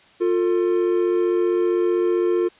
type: tone pair together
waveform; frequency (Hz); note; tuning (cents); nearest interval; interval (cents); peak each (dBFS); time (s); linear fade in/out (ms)
triangle; 353.3 / 448.8; F4 / A4; +20 / +34; major third; 414; -16 / -21; 0.2-2.49; 20
effects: white hiss -52 dBFS RMS until 2.59 s + resampled to 8000 Hz